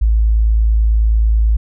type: tone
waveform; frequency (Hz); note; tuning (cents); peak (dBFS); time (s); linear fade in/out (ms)
sine; 54.6; A1; -13; -9; 0.01-1.57; 10
effects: none